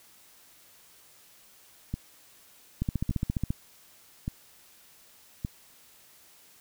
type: two click trains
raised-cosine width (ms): 5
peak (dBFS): -18 / -15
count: 4 / 11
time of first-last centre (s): 1.94-5.449 / 2.82-3.505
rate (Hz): 0.855 / 14.6
effects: white hiss -57 dBFS RMS until 6.6 s